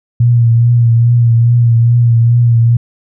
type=tone with vibrato; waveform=sine; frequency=117.9 Hz; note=A#2; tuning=20 cents sharp; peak=-5 dBFS; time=0.2-2.77 s; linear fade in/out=5 ms; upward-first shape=triangle; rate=2.4 Hz; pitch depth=42 cents each way; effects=none